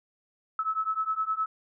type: beating tone pair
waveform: sine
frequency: 1294 / 1303.7 Hz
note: E6 / E6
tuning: -32 / -20 cents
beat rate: 9.7 Hz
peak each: -30 / -29 dBFS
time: 0.59-1.46 s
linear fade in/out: 2 ms
effects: none